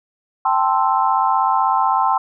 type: chord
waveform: sine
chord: A minor seventh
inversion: third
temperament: equal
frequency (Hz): 784 / 880 / 1046.5 / 1318.5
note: G5 / A5 / C6 / E6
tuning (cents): 0 / 0 / 0 / 0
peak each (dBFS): -19 / -19 / -18 / -23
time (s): 0.45-2.18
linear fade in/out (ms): 5
effects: none